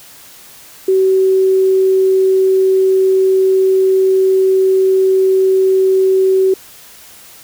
sine tone, 380 Hz, F#4, 46 cents sharp, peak -8 dBFS, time 0.88-6.54 s, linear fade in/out 5 ms, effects white hiss -39 dBFS RMS until 7.43 s

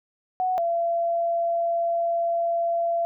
sine tone pair in turn, 740 / 679.4 Hz, F#5 / F5, 0 / -48 cents, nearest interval minor second, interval 148 cents, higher first, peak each -21 dBFS, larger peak neither, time 0.4-0.58 / 0.58-3.05 s, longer second, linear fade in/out 0 ms, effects none

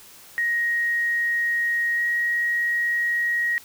sine tone pair in turn, 1880 / 1892 Hz, A#6 / A#6, +14 / +25 cents, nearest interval unison, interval 11 cents, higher second, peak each -20 dBFS, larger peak neither, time 0.38-1.98 / 1.98-3.58 s, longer neither, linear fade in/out 0 ms, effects white hiss -47 dBFS RMS until 3.64 s

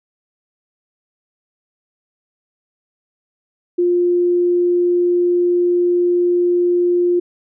sine tone, 352.3 Hz, F4, 15 cents sharp, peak -12 dBFS, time 3.78-7.2 s, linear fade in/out 10 ms, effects none

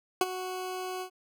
20% pulse tone with ADSR envelope, 369.6 Hz, F#4, 2 cents flat, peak -15 dBFS, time 0.21-1.1 s, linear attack 3 ms, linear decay 32 ms, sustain -14 dB, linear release 84 ms, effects none

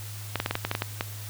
clicks, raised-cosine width 0.3 ms, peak -10 dBFS, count 10, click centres 0.357 / 0.401 / 0.461 / 0.51 / 0.554 / 0.65 / 0.714 / 0.751 / 0.821 / 1.009 s, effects added 104 Hz sine -37 dBFS peak until 1.29 s + white hiss -43 dBFS RMS until 1.29 s

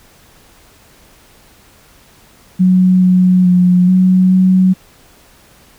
sine tone with pitch steps, 184.2 / 183 / 179.8 / 185 / 186.1 Hz, F#3 / F#3 / F#3 / F#3 / F#3, -7 / -19 / -49 / 0 / +10 cents, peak -6 dBFS, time 2.59-4.74 s, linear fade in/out 20 ms, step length 430 ms, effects pink hiss -46 dBFS RMS until 5.78 s

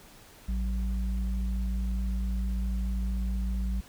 sine tone pair together, 56.55 / 190.4 Hz, A1 / F#3, +48 / +50 cents, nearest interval octave + major sixth, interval 2102 cents, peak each -27 / -36 dBFS, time 0.48-3.81 s, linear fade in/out 10 ms, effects pink hiss -53 dBFS RMS until 3.88 s

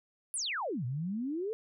sine exponential two-way sweep, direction down then up, 11080 to 116.54 to 458.1 Hz, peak -32 dBFS, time 0.34-1.53 s, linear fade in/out 0 ms, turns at 0.85 s, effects none

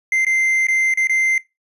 triangle tone with dropouts, 2083 Hz, C7, 8 cents flat, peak -13 dBFS, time 0.12-1.38 s, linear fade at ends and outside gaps 2 ms, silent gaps 0.249-0.266 / 0.669-0.684 / 0.939-0.973 / 1.072-1.095 s, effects noise-tail reverb RT60 0.2 s tail -19 dB re dry + resampled to 32000 Hz

